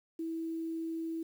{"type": "tone with quantisation", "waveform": "sine", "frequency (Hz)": 326.6, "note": "E4", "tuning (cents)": -16, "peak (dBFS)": -34, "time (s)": [0.19, 1.23], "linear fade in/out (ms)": 5, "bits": 10, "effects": []}